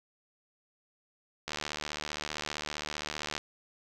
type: click train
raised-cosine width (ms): 0.2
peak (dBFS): -17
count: 144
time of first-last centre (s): 1.48-3.379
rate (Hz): 75.3
effects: none